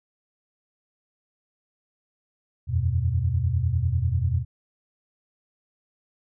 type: chord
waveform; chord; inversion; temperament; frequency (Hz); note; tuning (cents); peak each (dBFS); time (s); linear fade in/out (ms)
sine; E suspended second; none; equal; 82.41 / 92.5 / 123.47; E2 / F#2 / B2; 0 / 0 / 0; -25; 2.67-4.45; 50
effects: none